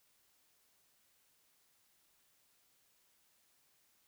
silence, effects white hiss -73 dBFS RMS until 4.07 s

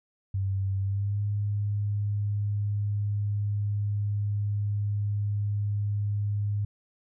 sine tone with pitch glide, 97.1 to 102.87 Hz, G2 to G#2, -16 to -16 cents, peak -25 dBFS, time 0.34-6.65 s, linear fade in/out 5 ms, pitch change +100 cents, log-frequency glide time 0.79-1.21 s, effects none

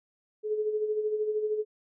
sine tone with tremolo, 427.1 Hz, G#4, 48 cents sharp, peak -24 dBFS, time 0.43-1.65 s, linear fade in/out 50 ms, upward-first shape sine, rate 13 Hz, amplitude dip 55%, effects none

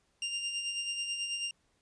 sawtooth tone with tremolo, 2794 Hz, F7, in tune, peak -28 dBFS, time 0.22-1.51 s, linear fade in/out 2 ms, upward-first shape sine, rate 9.2 Hz, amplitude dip 45%, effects pink hiss -73 dBFS RMS until 1.81 s + resampled to 22050 Hz

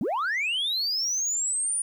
sine linear sweep, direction up, 165.7 to 9570 Hz, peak -22 dBFS, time 0.01-1.82 s, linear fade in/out 2 ms, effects tanh soft clip ceiling -23 dBFS + 10-bit

